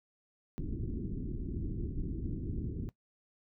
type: low-pass noise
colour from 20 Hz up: pink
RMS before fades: -37 dBFS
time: 0.58-2.89 s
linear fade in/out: 0 ms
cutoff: 360 Hz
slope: 48 dB/octave
effects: noise-tail reverb RT60 0.1 s tail -18 dB re dry